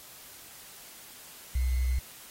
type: tone with sample-and-hold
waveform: sine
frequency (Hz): 62.7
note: B1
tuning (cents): +27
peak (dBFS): -24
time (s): 1.55-1.99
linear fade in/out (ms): 5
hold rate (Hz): 2100
effects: white hiss -49 dBFS RMS until 2.3 s + AAC 48 kbps

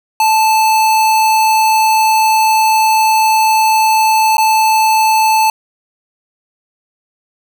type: tone with dropouts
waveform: square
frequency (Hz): 876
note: A5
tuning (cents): -8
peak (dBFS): -9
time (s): 0.2-5.5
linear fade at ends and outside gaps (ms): 2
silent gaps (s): 4.37-4.381
effects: none

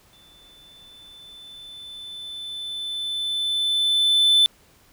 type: tone with exponential growth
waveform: triangle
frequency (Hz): 3520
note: A7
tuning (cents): 0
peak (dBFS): -11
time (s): 0.13-4.46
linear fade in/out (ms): 0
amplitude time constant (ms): 940
effects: pink hiss -56 dBFS RMS until 4.92 s

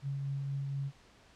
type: tone with tremolo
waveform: sine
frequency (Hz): 138.59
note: C#3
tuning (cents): 0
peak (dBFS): -32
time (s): 0.02-0.92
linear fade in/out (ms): 50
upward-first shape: triangle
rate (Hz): 4.2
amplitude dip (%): 25
effects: pink hiss -61 dBFS RMS until 1.35 s + low-pass 6000 Hz 12 dB/octave

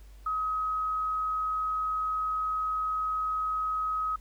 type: tone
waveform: sine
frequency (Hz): 1269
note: D#6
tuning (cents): +34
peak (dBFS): -27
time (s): 0.26-4.16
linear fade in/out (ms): 5
effects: added 50 Hz sine -47 dBFS peak until 4.2 s + pink hiss -62 dBFS RMS until 4.2 s

